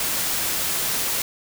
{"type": "noise", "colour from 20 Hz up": "white", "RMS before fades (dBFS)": -24, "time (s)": [0, 1.22], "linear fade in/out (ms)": 2, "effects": []}